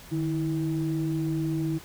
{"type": "tone pair together", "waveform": "sine", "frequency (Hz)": [152.7, 324.1], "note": ["D#3", "E4"], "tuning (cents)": [-32, -29], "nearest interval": "octave + minor second", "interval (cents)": 1303, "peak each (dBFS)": -27, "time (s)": [0.11, 1.79], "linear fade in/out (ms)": 20, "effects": ["tanh soft clip ceiling -18 dBFS", "pink hiss -47 dBFS RMS until 1.84 s"]}